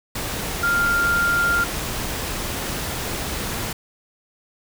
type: tone in noise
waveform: sine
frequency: 1396.9 Hz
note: F6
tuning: in tune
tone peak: -17 dBFS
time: 0.63-1.64 s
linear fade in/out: 5 ms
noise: pink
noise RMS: -27 dBFS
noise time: 0.15-3.73 s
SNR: +7 dB
effects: none